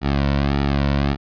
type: tone with flanger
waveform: sawtooth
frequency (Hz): 70.1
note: C#2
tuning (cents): +20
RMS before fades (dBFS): -19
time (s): 0.01-1.17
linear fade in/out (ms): 50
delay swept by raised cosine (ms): 1.9 to 2.45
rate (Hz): 1.7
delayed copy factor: -0.85
effects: resampled to 11025 Hz